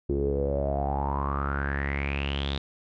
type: tone with low-pass filter sweep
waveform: sawtooth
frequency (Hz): 69.8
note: C#2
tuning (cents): +13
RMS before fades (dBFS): -28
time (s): 0.09-2.58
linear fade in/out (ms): 5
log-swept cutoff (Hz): 360 to 3800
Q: 9.4
effects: none